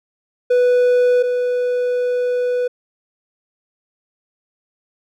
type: tone pair in turn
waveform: triangle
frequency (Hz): 493.9 / 493.9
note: B4 / B4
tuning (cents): 0 / 0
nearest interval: unison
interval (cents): 0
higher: neither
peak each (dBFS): -9 / -14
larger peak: first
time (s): 0.5-1.23 / 1.23-2.68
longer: second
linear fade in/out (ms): 10
effects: none